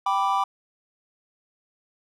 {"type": "chord", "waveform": "triangle", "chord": "G major", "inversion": "none", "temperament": "equal", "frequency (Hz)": [784, 987.8, 1174.7], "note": ["G5", "B5", "D6"], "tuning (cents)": [0, 0, 0], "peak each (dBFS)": -23, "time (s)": [0.06, 0.44], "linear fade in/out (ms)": 5, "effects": []}